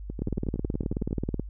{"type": "two click trains", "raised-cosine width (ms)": 3, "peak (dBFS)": [-21, -15], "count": [12, 23], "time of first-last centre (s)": [[0.1, 1.109], [0.22, 1.396]], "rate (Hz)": [10.9, 18.7], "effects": ["added 50 Hz sine -36 dBFS peak until 1.49 s"]}